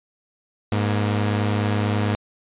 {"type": "tone pair together", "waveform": "sawtooth", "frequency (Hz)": [103.89, 237.1], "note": ["G#2", "A#3"], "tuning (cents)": [1, 30], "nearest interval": "octave + major second", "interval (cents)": 1429, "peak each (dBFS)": [-16, -23], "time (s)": [0.72, 2.15], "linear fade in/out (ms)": 0, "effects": ["resampled to 8000 Hz"]}